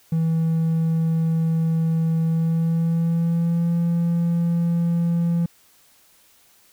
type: tone with pitch glide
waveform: triangle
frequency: 162.8 to 169.91 Hz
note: E3 to F3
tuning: -21 to -47 cents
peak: -15 dBFS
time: 0.12-5.46 s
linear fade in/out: 5 ms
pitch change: +74 cents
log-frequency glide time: 2.24-3.73 s
effects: tanh soft clip ceiling -11 dBFS + white hiss -56 dBFS RMS until 6.72 s